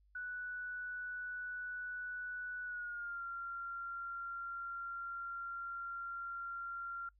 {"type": "tone with pitch glide", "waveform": "sine", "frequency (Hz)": [1480, 1380.9], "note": ["F#6", "F6"], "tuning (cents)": [0, -20], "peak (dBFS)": -40, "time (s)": [0.15, 7.09], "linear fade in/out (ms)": 5, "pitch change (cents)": -120, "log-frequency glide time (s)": [2.64, 3.23], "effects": ["noise-tail reverb RT60 0.1 s tail -25 dB re dry", "added 50 Hz sine -66 dBFS peak until 7.19 s"]}